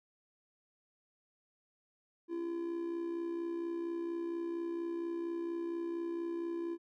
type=tone with amplitude modulation; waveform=triangle; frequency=339.3 Hz; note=F4; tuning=50 cents flat; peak=-31 dBFS; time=2.28-6.78 s; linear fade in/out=50 ms; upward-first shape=sine; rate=64.3 Hz; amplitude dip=50%; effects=none